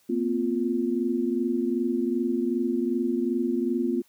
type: chord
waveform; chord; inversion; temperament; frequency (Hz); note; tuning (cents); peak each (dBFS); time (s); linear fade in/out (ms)
sine; Bb suspended second; none; equal with one note detuned; 233.1 / 255.7 / 349.2; Bb3 / C4 / F4; 0 / -40 / 0; -28 / -27 / -27; 0.09-4.02; 10
effects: white hiss -63 dBFS RMS until 4.08 s + high-pass 80 Hz 12 dB/octave